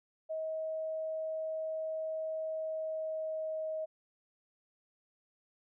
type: tone with pitch glide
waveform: sine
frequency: 635 to 630.6 Hz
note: D#5 to D#5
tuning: +35 to +23 cents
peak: -34 dBFS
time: 0.29-3.86 s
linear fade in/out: 20 ms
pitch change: -12 cents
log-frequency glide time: 2.45-3.74 s
effects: none